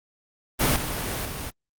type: noise with level steps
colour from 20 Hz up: pink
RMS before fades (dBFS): -21 / -29 / -33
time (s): 0.59-1.51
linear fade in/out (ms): 20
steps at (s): 0.76 / 1.25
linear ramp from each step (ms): 2
effects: Opus 32 kbps